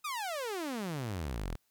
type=exponential sweep; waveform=sawtooth; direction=down; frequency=1271 to 36.28 Hz; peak=-31 dBFS; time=0.04-1.56 s; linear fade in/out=10 ms; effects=white hiss -75 dBFS RMS until 1.7 s